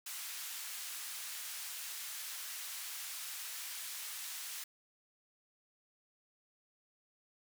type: band-pass noise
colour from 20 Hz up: white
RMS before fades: -44 dBFS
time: 0.06-4.64 s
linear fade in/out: 5 ms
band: 1300 to 16000 Hz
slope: 12 dB/octave
effects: none